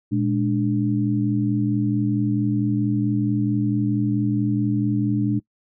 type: tone cluster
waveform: sine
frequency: 117.9 / 209.6 / 294.1 Hz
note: A#2 / G#3 / D4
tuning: +20 / +16 / +3 cents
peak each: -23 / -23 / -22 dBFS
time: 0.11-5.4 s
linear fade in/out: 20 ms
effects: noise-tail reverb RT60 0.1 s tail -23 dB re dry